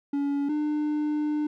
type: tone pair in turn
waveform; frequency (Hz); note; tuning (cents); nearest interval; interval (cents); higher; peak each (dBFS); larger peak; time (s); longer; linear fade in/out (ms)
triangle; 283.2 / 300; C#4 / D4; +37 / +37; minor second; 100; second; -22; neither; 0.13-0.49 / 0.49-1.47; second; 5
effects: none